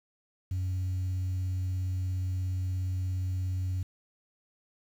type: tone with vibrato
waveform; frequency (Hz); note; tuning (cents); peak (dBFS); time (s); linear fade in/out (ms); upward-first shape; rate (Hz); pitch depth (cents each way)
sine; 92.5; F#2; 0; -26; 0.51-3.83; 5; sine; 17; 8
effects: tanh soft clip ceiling -27 dBFS + 9-bit